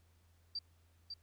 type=tone with echo; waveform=sine; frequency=4673 Hz; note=D8; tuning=9 cents flat; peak=-37 dBFS; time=0.55-0.59 s; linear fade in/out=5 ms; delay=550 ms; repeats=1; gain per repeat=-5 dB; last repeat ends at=1.14 s; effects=added 84 Hz sine -66 dBFS peak until 1.22 s + pink hiss -75 dBFS RMS until 1.22 s